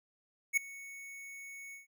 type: tone with ADSR envelope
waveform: square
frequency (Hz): 2217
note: C#7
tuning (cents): 0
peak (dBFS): -24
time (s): 0.53-1.87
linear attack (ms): 41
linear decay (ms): 6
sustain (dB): -22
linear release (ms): 140
effects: none

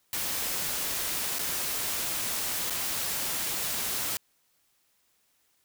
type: noise with dropouts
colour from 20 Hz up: white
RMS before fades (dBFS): -31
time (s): 0.13-4.17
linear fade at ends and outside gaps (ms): 1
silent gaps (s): 1.386-1.392 / 2.699-2.705
effects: white hiss -70 dBFS RMS until 5.64 s

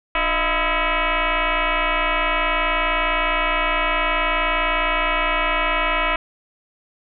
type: tone with frequency modulation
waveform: sine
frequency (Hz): 622.3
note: D#5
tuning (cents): 0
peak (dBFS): -17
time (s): 0.15-6.16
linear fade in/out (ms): 2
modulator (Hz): 326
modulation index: 6.6
effects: none

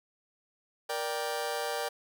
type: chord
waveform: sawtooth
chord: G minor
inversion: first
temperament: just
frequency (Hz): 470.4 / 588 / 784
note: Bb4 / D5 / G5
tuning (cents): +16 / +2 / 0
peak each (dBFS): -32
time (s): 0.89-1.89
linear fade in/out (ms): 10
effects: none

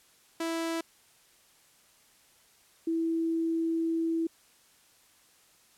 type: tone pair in turn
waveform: sawtooth / sine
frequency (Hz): 329.8 / 328.5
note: E4 / E4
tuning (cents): +1 / -6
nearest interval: unison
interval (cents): 7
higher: first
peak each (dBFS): -26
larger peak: neither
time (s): 0.4-0.81 / 2.87-4.27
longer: second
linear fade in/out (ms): 5
effects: white hiss -62 dBFS RMS until 5.77 s + low-pass 12000 Hz 12 dB/octave

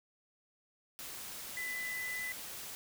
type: tone in noise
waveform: sine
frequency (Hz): 2000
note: B6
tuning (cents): +21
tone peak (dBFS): -37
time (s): 1.57-2.32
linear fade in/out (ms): 0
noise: white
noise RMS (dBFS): -45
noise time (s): 0.99-2.75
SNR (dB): +5
effects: none

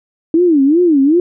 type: tone with vibrato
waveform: sine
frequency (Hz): 311.1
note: D#4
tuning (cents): 0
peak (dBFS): -7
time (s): 0.34-1.2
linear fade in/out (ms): 2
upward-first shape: sine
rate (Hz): 2.6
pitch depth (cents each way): 250
effects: none

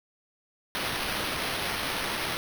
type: noise with sample-and-hold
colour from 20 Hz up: violet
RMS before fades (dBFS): -31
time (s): 0.75-2.37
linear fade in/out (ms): 0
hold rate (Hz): 7350
effects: none

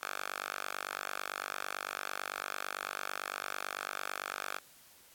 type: tone with high-pass filter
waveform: 5% pulse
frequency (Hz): 48.96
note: G1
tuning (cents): -1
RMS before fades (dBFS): -40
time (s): 0.01-4.59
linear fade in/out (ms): 10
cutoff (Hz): 1100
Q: 2
effects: white hiss -60 dBFS RMS until 5.14 s + AAC 64 kbps

